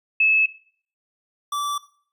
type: tone pair in turn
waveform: sine / square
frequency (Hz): 2601 / 1161.1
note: E7 / D6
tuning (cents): -24 / -20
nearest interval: octave + major second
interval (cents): 1396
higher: first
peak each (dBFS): -14 / -24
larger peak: first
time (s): 0.2-0.46 / 1.52-1.78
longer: neither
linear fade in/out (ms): 5
effects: noise-tail reverb RT60 0.5 s tail -17 dB re dry + resampled to 32000 Hz